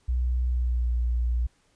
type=tone with pitch glide; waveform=sine; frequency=61.74 to 59.81 Hz; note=B1 to A#1; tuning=0 to +45 cents; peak=-22 dBFS; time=0.08-1.47 s; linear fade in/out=10 ms; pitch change=-55 cents; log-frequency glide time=0.49-0.91 s; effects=pink hiss -66 dBFS RMS until 1.75 s + resampled to 22050 Hz